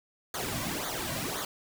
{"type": "noise with flanger", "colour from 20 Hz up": "pink", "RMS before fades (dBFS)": -34, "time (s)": [0.34, 1.45], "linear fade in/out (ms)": 2, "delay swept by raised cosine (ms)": [0.37, 2.37], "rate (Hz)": 1.9, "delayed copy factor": -0.8, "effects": []}